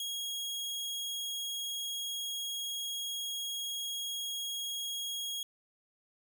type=tone; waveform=sawtooth; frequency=3293 Hz; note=G#7; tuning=15 cents flat; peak=-32 dBFS; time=0-5.43 s; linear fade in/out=2 ms; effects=none